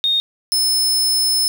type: tone pair in turn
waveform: sine / sawtooth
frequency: 3698 / 5230 Hz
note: A#7 / E8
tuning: -15 / -15 cents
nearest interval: tritone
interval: 600 cents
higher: second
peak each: -14 / -12 dBFS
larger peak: second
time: 0.04-0.2 / 0.52-1.48 s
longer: second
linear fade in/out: 0 ms
effects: 7-bit